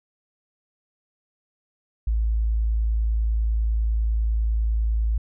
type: tone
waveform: sine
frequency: 55 Hz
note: A1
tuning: in tune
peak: -19 dBFS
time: 2.07-5.18 s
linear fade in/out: 5 ms
effects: none